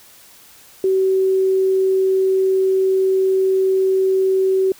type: tone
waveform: sine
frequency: 380.6 Hz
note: F#4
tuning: 49 cents sharp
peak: -13 dBFS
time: 0.84-4.72 s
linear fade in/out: 2 ms
effects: white hiss -46 dBFS RMS until 4.79 s